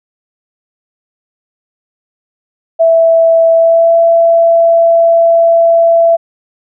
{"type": "tone with pitch glide", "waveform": "sine", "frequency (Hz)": [659.3, 669.3], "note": ["E5", "E5"], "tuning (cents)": [0, 26], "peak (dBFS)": -4, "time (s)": [2.79, 6.17], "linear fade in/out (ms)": 20, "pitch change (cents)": 26, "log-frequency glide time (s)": [3.54, 3.96], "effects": []}